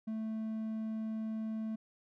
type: tone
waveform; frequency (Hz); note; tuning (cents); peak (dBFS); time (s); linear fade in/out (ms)
triangle; 220; A3; 0; -33; 0.07-1.76; 10
effects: none